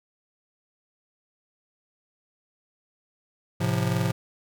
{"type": "chord", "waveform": "square", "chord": "F major", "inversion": "first", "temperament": "just", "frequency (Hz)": [109.13, 130.96, 174.61], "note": ["A2", "C3", "F3"], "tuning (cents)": [-14, 2, 0], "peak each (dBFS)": -28, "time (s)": [3.6, 4.12], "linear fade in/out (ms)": 10, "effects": []}